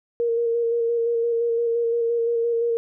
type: tone with vibrato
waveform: sine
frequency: 466.2 Hz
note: A#4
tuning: in tune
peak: -19 dBFS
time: 0.2-2.77 s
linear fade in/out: 0 ms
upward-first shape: square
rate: 5.8 Hz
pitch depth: 17 cents each way
effects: none